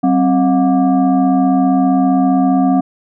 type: tone with frequency modulation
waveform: sine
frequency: 265.1 Hz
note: C4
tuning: 23 cents sharp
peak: -9 dBFS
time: 0.03-2.81 s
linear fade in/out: 10 ms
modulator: 455 Hz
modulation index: 0.92
effects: none